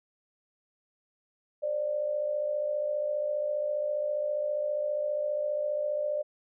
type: tone pair together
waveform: sine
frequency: 540 / 594.9 Hz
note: C#5 / D5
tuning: -45 / +22 cents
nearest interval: major second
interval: 167 cents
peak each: -35 / -28 dBFS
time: 1.62-6.23 s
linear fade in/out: 20 ms
effects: none